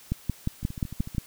two click trains, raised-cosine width 5 ms, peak -13 / -24 dBFS, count 7 / 8, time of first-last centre 0.12-1.182 / 0.63-1.149 s, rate 5.65 / 13.5 Hz, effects white hiss -51 dBFS RMS until 1.26 s

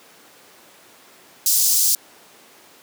pink high-pass noise, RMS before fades -17 dBFS, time 1.46-1.95 s, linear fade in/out 2 ms, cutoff 5300 Hz, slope 24 dB/octave, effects pink hiss -48 dBFS RMS until 2.82 s + high-pass 300 Hz 12 dB/octave

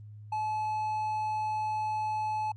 triangle tone, 860 Hz, A5, 40 cents flat, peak -27 dBFS, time 0.32-2.52 s, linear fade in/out 5 ms, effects added 105 Hz sine -44 dBFS peak until 2.56 s + Opus 32 kbps

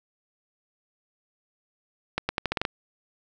accelerating click train, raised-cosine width 0.3 ms, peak -9 dBFS, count 8, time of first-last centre 2.18-2.651 s, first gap 110 ms, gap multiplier 0.83, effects none

